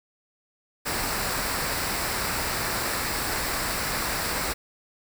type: noise with comb filter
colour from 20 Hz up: pink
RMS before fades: -28 dBFS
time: 0.85-4.54 s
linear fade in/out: 20 ms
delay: 0.31 ms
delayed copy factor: -0.5
effects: none